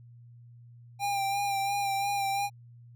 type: tone with vibrato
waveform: square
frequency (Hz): 797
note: G5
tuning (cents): +28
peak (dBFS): -28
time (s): 0.99-2.5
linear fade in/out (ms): 50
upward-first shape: sine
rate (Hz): 2.9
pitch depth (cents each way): 28
effects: added 119 Hz sine -49 dBFS peak until 2.95 s